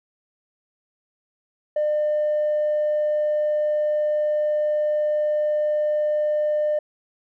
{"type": "tone with tanh clipping", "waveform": "triangle", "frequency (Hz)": 602, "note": "D5", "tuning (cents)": 43, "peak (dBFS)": -19, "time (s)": [1.76, 6.79], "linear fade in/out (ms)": 5, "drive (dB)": 5, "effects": []}